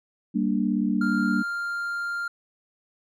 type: chord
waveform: sine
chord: G minor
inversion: none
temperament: equal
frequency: 196 / 233.1 / 293.7 Hz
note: G3 / Bb3 / D4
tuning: 0 / 0 / 0 cents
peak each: -25 / -25 / -27 dBFS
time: 0.34-1.43 s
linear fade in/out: 20 ms
type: tone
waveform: triangle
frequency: 1396.9 Hz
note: F6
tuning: in tune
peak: -25 dBFS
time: 1.01-2.28 s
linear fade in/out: 5 ms
effects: none